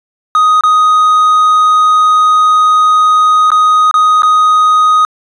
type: tone with dropouts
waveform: triangle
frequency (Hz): 1249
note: D#6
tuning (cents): +6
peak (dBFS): -3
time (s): 0.35-5.05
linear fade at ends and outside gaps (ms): 1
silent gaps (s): 0.609-0.636 / 3.504-3.517 / 3.912-3.941 / 4.221-4.232
effects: resampled to 22050 Hz